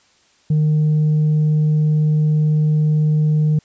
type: tone with tanh clipping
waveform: sine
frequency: 153 Hz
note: D#3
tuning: 29 cents flat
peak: -13 dBFS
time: 0.5-3.59 s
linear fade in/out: 5 ms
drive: 1 dB
effects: white hiss -56 dBFS RMS until 3.64 s + resampled to 16000 Hz